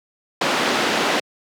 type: band-pass noise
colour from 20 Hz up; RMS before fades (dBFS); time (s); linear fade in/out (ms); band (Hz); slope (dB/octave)
pink; -20; 0.41-1.2; 5; 280 to 4200; 12
effects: high-pass 150 Hz 12 dB/octave